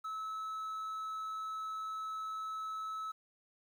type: tone with quantisation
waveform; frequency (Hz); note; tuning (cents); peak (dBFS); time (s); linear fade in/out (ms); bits
triangle; 1299; E6; -26; -36; 0.04-3.12; 10; 11
effects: none